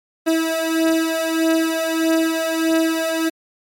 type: beating tone pair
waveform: 30% pulse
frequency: 323.5 / 325.1 Hz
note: E4 / E4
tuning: -32 / -24 cents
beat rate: 1.6 Hz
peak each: -18 / -16 dBFS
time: 0.26-3.3 s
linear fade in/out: 20 ms
effects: MP3 64 kbps